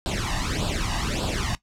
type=noise with flanger; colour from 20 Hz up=pink; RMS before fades=-26 dBFS; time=0.06-1.55 s; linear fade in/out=0 ms; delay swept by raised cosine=0.24 to 1.09 ms; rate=1.7 Hz; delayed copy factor=+0.8; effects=noise-tail reverb RT60 0.1 s tail -17 dB re dry + low-pass 7000 Hz 12 dB/octave